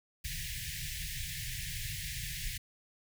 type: band-stop noise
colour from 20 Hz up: pink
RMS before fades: -39 dBFS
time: 0.24-2.58 s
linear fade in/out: 10 ms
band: 160 to 1700 Hz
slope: 96 dB/octave
effects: none